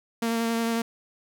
sawtooth tone with vibrato, 229.6 Hz, A#3, 26 cents flat, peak -20 dBFS, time 0.22-0.82 s, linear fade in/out 5 ms, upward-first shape sine, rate 11 Hz, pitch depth 14 cents each way, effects none

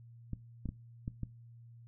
clicks, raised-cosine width 5 ms, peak -25 dBFS, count 5, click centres 0.333 / 0.657 / 0.69 / 1.079 / 1.233 s, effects noise-tail reverb RT60 0.3 s tail -20 dB re dry + added 117 Hz sine -52 dBFS peak until 1.87 s

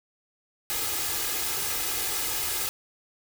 white noise with comb filter, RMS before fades -29 dBFS, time 0.7-2.69 s, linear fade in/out 0 ms, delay 2.4 ms, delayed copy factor +0.65, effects none

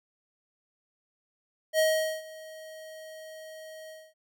square tone with ADSR envelope, 631 Hz, D#5, 24 cents sharp, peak -21 dBFS, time 1.73-4.14 s, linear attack 59 ms, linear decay 430 ms, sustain -22 dB, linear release 240 ms, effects none

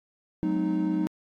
triangle tone cluster, 184.8 / 214.1 / 257 / 309.9 Hz, F#3 / A3 / C4 / D#4, -2 / -47 / -31 / -7 cents, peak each -27 / -31 / -33 / -24 dBFS, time 0.43-1.07 s, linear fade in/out 0 ms, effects AAC 48 kbps

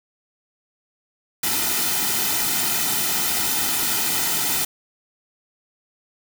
white noise with comb filter, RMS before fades -22 dBFS, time 1.43-4.65 s, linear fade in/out 5 ms, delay 1.8 ms, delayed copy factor -0.7, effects none

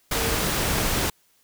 sine tone in noise, 455.9 Hz, A#4, 39 cents flat, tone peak -30 dBFS, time 0.15-0.36 s, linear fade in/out 5 ms, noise pink, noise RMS -24 dBFS, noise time 0.11-1.1 s, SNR -9 dB, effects white hiss -63 dBFS RMS until 1.43 s

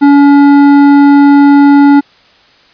triangle tone with hard clipping, 284 Hz, C#4, 42 cents sharp, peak -3 dBFS, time 0.01-2.01 s, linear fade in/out 20 ms, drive 14 dB, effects white hiss -44 dBFS RMS until 2.73 s + resampled to 11025 Hz

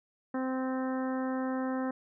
harmonic tone, 260 Hz, C4, 11 cents flat, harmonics 1 / 2 / 3 / 4 / 5 / 6 / 7, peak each -31 / -37 / -41 / -43 / -45 / -47 / -48 dBFS, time 0.34-1.91 s, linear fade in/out 5 ms, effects none

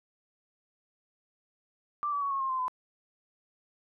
sine tone with pitch steps, 1177 / 1148.1 / 1120 / 1092.5 / 1065.7 / 1039.5 / 1014 Hz, D6 / D6 / C#6 / C#6 / C6 / C6 / B5, +3 / -40 / +18 / -26 / +31 / -12 / +45 cents, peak -28 dBFS, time 2.03-2.681 s, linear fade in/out 0 ms, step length 93 ms, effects none

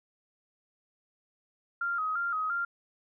sine tone with vibrato, 1325 Hz, E6, 9 cents sharp, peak -28 dBFS, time 1.81-2.65 s, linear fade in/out 5 ms, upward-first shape square, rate 2.9 Hz, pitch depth 84 cents each way, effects none

